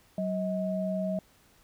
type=tone pair together; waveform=sine; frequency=188.5 / 634 Hz; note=F#3 / D#5; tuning=+32 / +32 cents; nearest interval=octave + major sixth; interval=2100 cents; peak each=-30 / -31 dBFS; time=0.18-1.19 s; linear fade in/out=2 ms; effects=pink hiss -62 dBFS RMS until 1.63 s